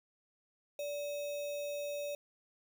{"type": "tone with sample-and-hold", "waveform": "sine", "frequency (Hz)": 580, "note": "D5", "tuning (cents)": -22, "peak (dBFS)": -36, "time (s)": [0.79, 2.15], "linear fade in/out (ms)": 2, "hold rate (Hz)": 3150, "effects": []}